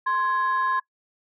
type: tone pair together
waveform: sine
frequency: 1046.5 / 1672.4 Hz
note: C6 / G#6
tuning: 0 / +12 cents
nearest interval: minor sixth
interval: 812 cents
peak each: -21 / -26 dBFS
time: 0.06-0.8 s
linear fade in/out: 10 ms
effects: noise-tail reverb RT60 0.1 s tail -23 dB re dry + tanh soft clip ceiling -15 dBFS